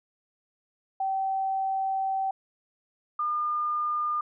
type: tone pair in turn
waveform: sine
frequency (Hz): 771 / 1209.7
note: G5 / D#6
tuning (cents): -29 / -49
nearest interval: minor sixth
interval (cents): 780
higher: second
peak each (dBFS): -25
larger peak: neither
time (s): 1-2.31 / 3.19-4.21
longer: first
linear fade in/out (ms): 5
effects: none